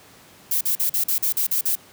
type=noise bursts; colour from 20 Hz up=violet; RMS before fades=-21 dBFS; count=9; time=0.51-1.754 s; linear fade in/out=5 ms; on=100 ms; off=43 ms; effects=pink hiss -49 dBFS RMS until 1.92 s + high-pass 100 Hz 12 dB/octave